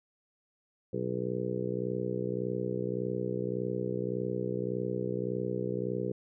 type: harmonic tone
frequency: 61.74 Hz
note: B1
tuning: in tune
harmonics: 2 / 3 / 4 / 5 / 6 / 7 / 8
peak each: -38 / -37 / -46 / -41 / -37 / -36 / -38 dBFS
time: 0.93-6.12 s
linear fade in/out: 5 ms
effects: none